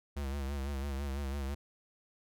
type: tone with vibrato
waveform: square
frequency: 69.3 Hz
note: C#2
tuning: in tune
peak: -35 dBFS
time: 0.16-1.55 s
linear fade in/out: 10 ms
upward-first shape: sine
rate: 6 Hz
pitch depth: 68 cents each way
effects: none